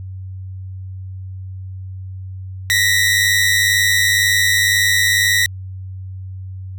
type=tone pair together; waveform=sawtooth; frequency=1873.5 / 1975.5 Hz; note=A#6 / B6; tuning=+8 / 0 cents; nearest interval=minor second; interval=92 cents; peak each=-12 dBFS; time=2.7-5.46 s; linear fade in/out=0 ms; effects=added 94 Hz sine -27 dBFS peak until 6.78 s